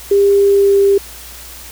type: tone with pitch glide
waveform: sine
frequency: 400 to 397 Hz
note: G4 to G4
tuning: +35 to +22 cents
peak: -7 dBFS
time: 0.11-0.98 s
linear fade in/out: 5 ms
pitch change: -13 cents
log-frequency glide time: 0.34-0.78 s
effects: added 60 Hz sine -38 dBFS peak until 1.71 s + white hiss -34 dBFS RMS until 1.71 s